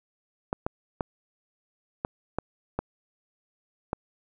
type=clicks; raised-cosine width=1 ms; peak=-13 dBFS; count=7; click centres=0.529 / 0.665 / 1.008 / 2.049 / 2.386 / 2.79 / 3.931 s; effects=none